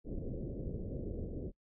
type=low-pass noise; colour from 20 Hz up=pink; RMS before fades=-40 dBFS; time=0.04-1.52 s; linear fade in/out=50 ms; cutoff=530 Hz; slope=48 dB/octave; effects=noise-tail reverb RT60 0.1 s tail -23 dB re dry